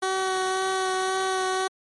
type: tone with vibrato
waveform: 15% pulse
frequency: 377.1 Hz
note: F#4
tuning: 33 cents sharp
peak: -17 dBFS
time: 0.02-1.68 s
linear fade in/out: 10 ms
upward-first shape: sine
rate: 1.9 Hz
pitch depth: 12 cents each way
effects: MP3 48 kbps